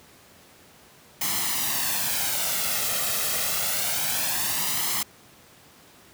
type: noise with flanger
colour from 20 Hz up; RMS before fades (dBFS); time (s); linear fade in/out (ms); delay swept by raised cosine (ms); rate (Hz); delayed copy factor
white; -26; 1.21-5.03; 5; 0.96 to 1.56; 0.26; +0.6
effects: pink hiss -52 dBFS RMS until 6.13 s + high-pass 100 Hz 12 dB/octave